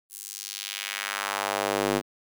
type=tone with high-pass filter sweep; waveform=square; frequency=50 Hz; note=G1; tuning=35 cents sharp; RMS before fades=-30 dBFS; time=0.09-2.02 s; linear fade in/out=50 ms; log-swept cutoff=9800 to 280 Hz; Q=1.2; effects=none